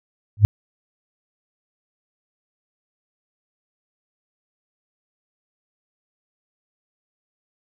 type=tone with exponential growth; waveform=sine; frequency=104.5 Hz; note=G#2; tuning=11 cents sharp; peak=-3 dBFS; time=0.37-0.45 s; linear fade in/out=0 ms; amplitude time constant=16 ms; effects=none